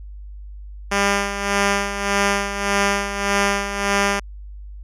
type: tone with tremolo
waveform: 5% pulse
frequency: 200.3 Hz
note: G3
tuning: 38 cents sharp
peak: -4 dBFS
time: 0.91-4.2 s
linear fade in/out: 10 ms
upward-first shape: sine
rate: 1.7 Hz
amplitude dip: 65%
effects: added 50 Hz sine -33 dBFS peak until 4.83 s + low-pass 9000 Hz 12 dB/octave